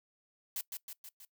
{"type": "noise with echo", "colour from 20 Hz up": "blue", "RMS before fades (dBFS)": -37, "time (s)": [0.56, 0.61], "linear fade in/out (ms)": 2, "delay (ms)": 160, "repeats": 4, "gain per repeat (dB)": -4, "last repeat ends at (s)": 1.25, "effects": ["noise-tail reverb RT60 0.1 s tail -20 dB re dry"]}